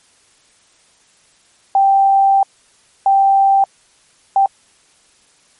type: tone bursts at uneven times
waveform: sine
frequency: 784 Hz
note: G5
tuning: in tune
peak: -8 dBFS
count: 3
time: 1.75-2.43 / 3.06-3.64 / 4.36-4.46 s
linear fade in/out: 2 ms
effects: white hiss -53 dBFS RMS until 5.59 s + MP3 48 kbps